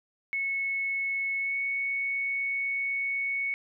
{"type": "tone with pitch glide", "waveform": "sine", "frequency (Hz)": [2199, 2218], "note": ["C#7", "C#7"], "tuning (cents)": [-14, 0], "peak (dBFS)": -27, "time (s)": [0.33, 3.54], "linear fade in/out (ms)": 0, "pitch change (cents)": 14, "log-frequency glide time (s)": [1.39, 1.56], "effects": []}